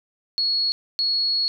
sine tone bursts at uneven times, 4343 Hz, C#8, 36 cents flat, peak -19 dBFS, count 2, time 0.38-0.72 / 0.99-1.48 s, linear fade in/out 0 ms, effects none

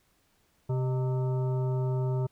harmonic tone with a mistuned harmonic, 130 Hz, C3, 11 cents flat, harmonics 1 / 3 / 5 / 7 / 9 / 10, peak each -26 / -35 / -41 / -43 / -54 / -53 dBFS, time 0.69-2.27 s, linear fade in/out 10 ms, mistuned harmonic 5, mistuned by -82 cents, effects pink hiss -69 dBFS RMS until 2.31 s

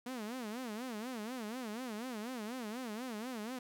sawtooth tone with vibrato, 233.1 Hz, A#3, in tune, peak -36 dBFS, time 0.06-3.59 s, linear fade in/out 5 ms, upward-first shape sine, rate 4.1 Hz, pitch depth 200 cents each way, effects none

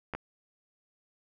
clicks, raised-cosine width 0.5 ms, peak -20 dBFS, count 2, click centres 0.137 / 0.15 s, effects none

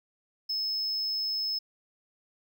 triangle tone, 5200 Hz, E8, 24 cents flat, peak -27 dBFS, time 0.49-1.59 s, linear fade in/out 10 ms, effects none

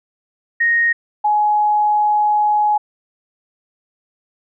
sine tone pair in turn, 1864.7 / 840.3 Hz, A#6 / G#5, 0 / +20 cents, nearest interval octave + major second, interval 1380 cents, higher first, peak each -12 dBFS, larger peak neither, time 0.6-0.93 / 1.24-2.78 s, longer second, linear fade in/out 10 ms, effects none

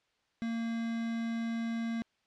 triangle tone with quantisation, 229.3 Hz, A#3, 28 cents flat, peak -30 dBFS, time 0.42-2.02 s, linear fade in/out 0 ms, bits 7, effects white hiss -74 dBFS RMS until 2.26 s + low-pass 4000 Hz 12 dB/octave

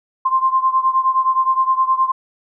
sine beating tone pair, 1046.5 / 1056.1 Hz, C6 / C6, 0 / +16 cents, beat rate 9.6 Hz, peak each -15 / -18 dBFS, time 0.25-2.12 s, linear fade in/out 10 ms, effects none

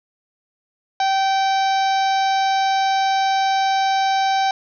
harmonic tone, 775 Hz, G5, 20 cents flat, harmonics 1 / 2 / 3 / 4 / 5 / 6 / 7 / 8, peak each -16 / -28 / -31 / -34 / -30 / -36 / -34 / -39 dBFS, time 1-4.51 s, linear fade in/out 2 ms, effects none

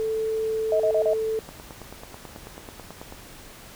sine tone, 441 Hz, A4, 4 cents sharp, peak -23 dBFS, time 0-1.39 s, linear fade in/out 0 ms
sine tone bursts, 634 Hz, D#5, 32 cents sharp, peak -19 dBFS, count 4, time 0.72-1.134 s, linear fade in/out 2 ms, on 78 ms, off 34 ms
click train, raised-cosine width 1 ms, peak -25 dBFS, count 16, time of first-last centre 1.49-3.124 s, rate 9.18 Hz
effects pink hiss -45 dBFS RMS until 3.75 s

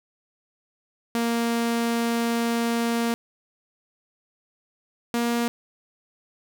sawtooth tone pair in turn, 233.1 / 236.2 Hz, A#3 / A#3, 0 / +23 cents, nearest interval unison, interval 23 cents, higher second, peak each -18 dBFS, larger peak neither, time 1.15-3.14 / 5.14-5.48 s, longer first, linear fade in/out 0 ms, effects none

